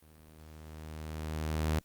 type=tone with level ramp; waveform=sawtooth; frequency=77.9 Hz; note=D#2; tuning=3 cents sharp; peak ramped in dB=-53 to -23 dBFS; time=0.02-1.79 s; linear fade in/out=5 ms; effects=white hiss -68 dBFS RMS until 1.84 s + Opus 32 kbps